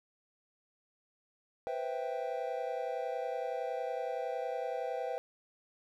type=chord; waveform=triangle; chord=C major seventh; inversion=third; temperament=equal with one note detuned; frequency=492.5 / 523.3 / 659.3 / 784 Hz; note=B4 / C5 / E5 / G5; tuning=-5 / 0 / 0 / 0 cents; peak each=-37 / -38 / -38 / -38 dBFS; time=1.67-5.18 s; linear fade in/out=0 ms; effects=none